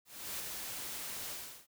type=noise with ADSR envelope; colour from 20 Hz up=white; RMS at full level=-39 dBFS; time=0.05-1.67 s; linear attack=340 ms; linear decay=14 ms; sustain=-3 dB; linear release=360 ms; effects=none